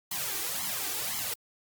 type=noise with flanger; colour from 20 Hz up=white; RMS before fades=-33 dBFS; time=0.11-1.34 s; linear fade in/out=5 ms; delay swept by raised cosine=0.94 to 2.64 ms; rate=1.9 Hz; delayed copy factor=+0.95; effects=high-pass 100 Hz 12 dB/octave + Opus 48 kbps